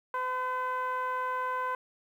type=tone with low-pass filter; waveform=10% pulse; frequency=508 Hz; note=B4; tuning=49 cents sharp; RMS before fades=-32 dBFS; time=0.14-1.75 s; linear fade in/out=2 ms; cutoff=1200 Hz; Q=5.6; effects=10-bit